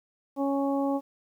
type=harmonic tone; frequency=277.1 Hz; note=C#4; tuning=1 cent flat; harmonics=1 / 2 / 3 / 4; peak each=-26 / -30 / -33 / -39 dBFS; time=0.36-1.01 s; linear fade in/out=50 ms; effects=10-bit